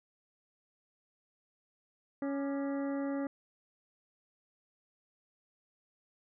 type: harmonic tone with a mistuned harmonic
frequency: 278.3 Hz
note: C#4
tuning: 7 cents sharp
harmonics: 1 / 2 / 3 / 4 / 5 / 6 / 7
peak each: -33 / -39 / -48 / -50 / -53 / -55 / -53 dBFS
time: 2.22-3.27 s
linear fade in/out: 2 ms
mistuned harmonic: 4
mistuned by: +110 cents
effects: none